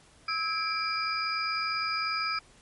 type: tone cluster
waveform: sine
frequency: 1295 / 1638 / 2347 / 4917 Hz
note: E6 / G#6 / D7 / D#8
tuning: -31 / -24 / -2 / -21 cents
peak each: -31 / -40 / -33 / -33 dBFS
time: 0.28-2.39 s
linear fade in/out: 5 ms
effects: pink hiss -58 dBFS RMS until 2.61 s + MP3 48 kbps